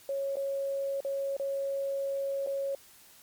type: tone with dropouts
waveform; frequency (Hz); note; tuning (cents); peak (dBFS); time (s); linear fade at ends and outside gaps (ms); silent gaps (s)
sine; 551; C#5; -11; -29; 0.09-2.75; 2; 0.357-0.368 / 1.005-1.048 / 1.367-1.397 / 2.464-2.471
effects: white hiss -56 dBFS RMS until 3.22 s + MP3 96 kbps